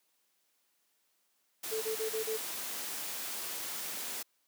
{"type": "noise", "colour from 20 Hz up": "white", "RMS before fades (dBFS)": -39, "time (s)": [1.63, 4.23], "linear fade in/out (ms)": 10}
{"type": "tone bursts", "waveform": "sine", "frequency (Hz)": 440, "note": "A4", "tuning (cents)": 0, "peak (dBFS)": -32, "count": 5, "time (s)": [1.71, 2.376], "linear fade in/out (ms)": 20, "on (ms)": 110, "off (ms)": 29}
{"effects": ["white hiss -75 dBFS RMS until 4.47 s", "high-pass 200 Hz 12 dB/octave"]}